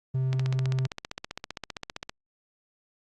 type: tone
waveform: triangle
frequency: 130.81 Hz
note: C3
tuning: in tune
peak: -22 dBFS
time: 0.14-0.87 s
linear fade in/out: 10 ms
type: click train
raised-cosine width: 0.2 ms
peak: -17 dBFS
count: 28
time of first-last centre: 0.33-2.095 s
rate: 15.3 Hz
effects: Opus 32 kbps